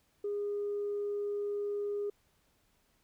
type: tone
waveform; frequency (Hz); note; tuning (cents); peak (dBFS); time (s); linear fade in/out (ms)
sine; 409.4; G#4; -25; -31; 0.24-2.1; 5
effects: tanh soft clip ceiling -28 dBFS + pink hiss -72 dBFS RMS until 3.03 s